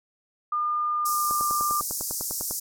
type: tone with pitch glide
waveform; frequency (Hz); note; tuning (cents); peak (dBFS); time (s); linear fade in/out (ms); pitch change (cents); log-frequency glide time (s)
sine; 1209 to 1192.4; D6 to D6; +50 to +26; -23; 0.52-1.81; 5; -24; 0.95-1.46
type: band-pass noise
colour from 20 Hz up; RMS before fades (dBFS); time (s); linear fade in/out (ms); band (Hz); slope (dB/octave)
white; -31; 1.05-2.6; 10; 5100 to 15000; 48
type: click train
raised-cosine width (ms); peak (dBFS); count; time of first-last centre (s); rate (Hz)
1; -21; 13; 1.31-2.51; 10
effects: none